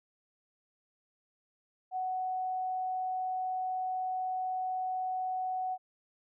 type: tone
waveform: sine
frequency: 744 Hz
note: F#5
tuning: 9 cents sharp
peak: -31 dBFS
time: 1.91-5.78 s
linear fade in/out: 50 ms
effects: none